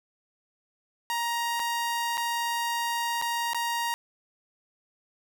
sawtooth tone with dropouts, 939 Hz, A#5, 12 cents sharp, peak -23 dBFS, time 1.1-3.94 s, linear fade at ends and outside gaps 0 ms, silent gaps 1.595-1.599 / 2.172-2.178 / 3.215-3.222 / 3.533-3.546 s, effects none

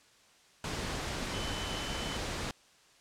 sine tone in noise, 3029 Hz, F#7, 40 cents sharp, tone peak -42 dBFS, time 1.34-2.17 s, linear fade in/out 2 ms, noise pink, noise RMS -36 dBFS, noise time 0.64-2.51 s, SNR -9 dB, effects white hiss -62 dBFS RMS until 3 s + low-pass 7000 Hz 12 dB/octave

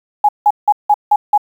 sine tone bursts, 833 Hz, G#5, 5 cents sharp, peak -6 dBFS, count 6, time 0.24-1.378 s, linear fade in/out 5 ms, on 48 ms, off 170 ms, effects 7-bit

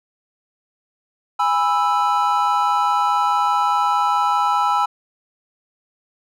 triangle chord, E major, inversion first, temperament just, 824.1 / 988.9 / 1318.5 Hz, G#5 / B5 / E6, -14 / +2 / 0 cents, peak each -18 dBFS, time 1.39-4.86 s, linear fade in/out 10 ms, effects none

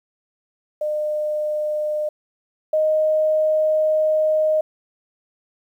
sine tone pair in turn, 605 / 620.9 Hz, D#5 / D#5, -49 / -4 cents, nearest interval unison, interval 45 cents, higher second, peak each -20 / -15 dBFS, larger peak second, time 0.81-2.09 / 2.73-4.61 s, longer second, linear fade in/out 5 ms, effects 9-bit

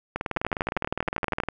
two click trains, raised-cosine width 0.5 ms, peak -10 / -12 dBFS, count 14 / 27, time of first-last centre 0.37-1.402 / 0.16-1.487 s, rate 12.6 / 19.6 Hz, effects none

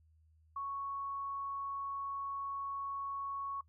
sine tone, 1108.7 Hz, C#6, in tune, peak -37 dBFS, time 0.56-3.61 s, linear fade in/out 5 ms, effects noise-tail reverb RT60 0.1 s tail -23 dB re dry + added 79 Hz sine -64 dBFS peak until 3.68 s

